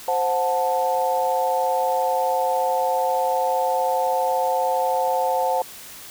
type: chord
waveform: sine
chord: F# diminished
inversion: second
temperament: equal with one note detuned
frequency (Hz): 523.3 / 727.3 / 880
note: C5 / F#5 / A5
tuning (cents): 0 / -30 / 0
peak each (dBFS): -23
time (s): 0.08-5.62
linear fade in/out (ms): 2
effects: white hiss -40 dBFS RMS until 6.1 s